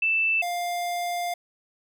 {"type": "tone pair in turn", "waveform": ["sine", "square"], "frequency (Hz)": [2649, 701.6], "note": ["E7", "F5"], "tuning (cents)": [8, 8], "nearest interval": "octave + major seventh", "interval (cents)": 2300, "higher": "first", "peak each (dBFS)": [-20, -27], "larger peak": "first", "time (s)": [[0.02, 0.42], [0.42, 1.34]], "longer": "second", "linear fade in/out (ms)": 5, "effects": []}